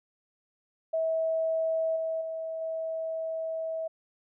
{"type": "tone with level steps", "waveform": "sine", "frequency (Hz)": 647, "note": "E5", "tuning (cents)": -32, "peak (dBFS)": [-25, -28, -32, -30], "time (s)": [0.93, 3.88], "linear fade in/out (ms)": 10, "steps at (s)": [1.96, 2.21, 2.61], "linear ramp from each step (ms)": 5, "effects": []}